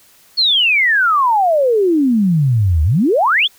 sine exponential two-way sweep, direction down then up, 4435 to 73.42 to 3679 Hz, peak -10 dBFS, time 0.37-3.48 s, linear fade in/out 20 ms, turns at 2.83 s, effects white hiss -49 dBFS RMS until 3.58 s

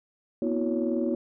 sine tone cluster, 240.1 / 259.8 / 322.2 / 362.6 / 558 Hz, B3 / C4 / E4 / F#4 / C#5, -49 / -12 / -39 / -35 / +11 cents, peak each -28 / -35 / -29 / -30 / -32 dBFS, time 0.42-1.15 s, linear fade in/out 2 ms, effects tanh soft clip ceiling -15 dBFS

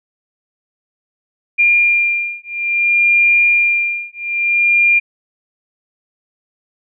sine beating tone pair, 2400 / 2400.59 Hz, D7 / D7, +37 / +37 cents, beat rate 0.59 Hz, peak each -14 dBFS, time 1.58-5 s, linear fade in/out 20 ms, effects none

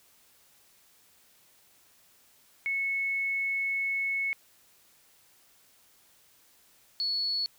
sine tone pair in turn, 2200 / 4400 Hz, C#7 / C#8, -14 / -14 cents, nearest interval octave, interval 1200 cents, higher second, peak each -27 dBFS, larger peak neither, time 2.66-4.33 / 7-7.46 s, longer first, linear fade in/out 0 ms, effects white hiss -62 dBFS RMS until 7.58 s

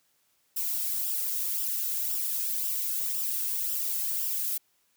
violet noise with flanger, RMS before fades -30 dBFS, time 0.56-4.58 s, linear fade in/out 10 ms, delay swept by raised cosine 0.46 to 1.76 ms, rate 1.9 Hz, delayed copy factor -0.55, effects white hiss -70 dBFS RMS until 4.96 s + high-pass 60 Hz 12 dB/octave

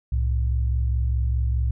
sine tone pair together, 65.41 / 110.25 Hz, C2 / A2, 0 / +4 cents, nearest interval major sixth, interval 904 cents, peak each -20 / -27 dBFS, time 0.12-1.71 s, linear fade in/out 5 ms, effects none

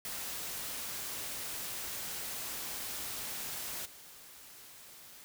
white noise with level steps, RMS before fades -40 / -53 dBFS, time 0.05-5.24 s, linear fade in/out 0 ms, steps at 3.85 s, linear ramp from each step 10 ms, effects none

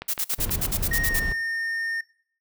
click train, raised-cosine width 0.3 ms, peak -16 dBFS, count 5, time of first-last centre 0.02-0.653 s, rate 6.32 Hz
blue noise bursts, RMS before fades -25 dBFS, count 11, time 0.08-1.199 s, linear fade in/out 10 ms, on 59 ms, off 47 ms
brown noise, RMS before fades -29 dBFS, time 0.38-1.33 s, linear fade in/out 10 ms
triangle tone with pitch glide, 1864.7 to 1825.3 Hz, A#6 to A#6, 0 to -37 cents, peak -23 dBFS, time 0.91-2.01 s, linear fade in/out 5 ms, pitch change -37 cents, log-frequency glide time 1.1-1.17 s
effects noise-tail reverb RT60 0.6 s tail -21 dB re dry

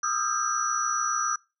sine tone cluster, 1227 / 1287 / 1354 / 1587 / 5880 Hz, D#6 / E6 / E6 / G6 / F#8, -25 / -42 / +46 / +21 / -12 cents, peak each -29 / -32 / -32 / -35 / -29 dBFS, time 0.03-1.36 s, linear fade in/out 5 ms, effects noise-tail reverb RT60 0.3 s tail -25 dB re dry

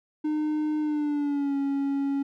triangle tone with pitch glide, 304.8 to 277.9 Hz, D#4 to C#4, -36 to +4 cents, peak -22 dBFS, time 0.24-2.23 s, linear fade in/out 10 ms, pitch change -160 cents, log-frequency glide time 0.8-1.56 s, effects none

